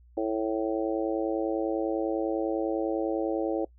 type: harmonic tone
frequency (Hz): 110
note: A2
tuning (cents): 0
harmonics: 3 / 4 / 5 / 6 / 7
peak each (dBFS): -29 / -32 / -31 / -38 / -37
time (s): 0.17-3.65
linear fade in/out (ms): 5
effects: noise-tail reverb RT60 0.1 s tail -23 dB re dry + added 60 Hz sine -53 dBFS peak until 3.78 s